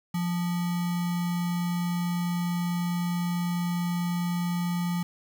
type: tone with sample-and-hold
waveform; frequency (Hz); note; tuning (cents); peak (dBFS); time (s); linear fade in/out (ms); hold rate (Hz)
sine; 174.61; F3; 0; -25; 0.14-5.03; 5; 1050
effects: none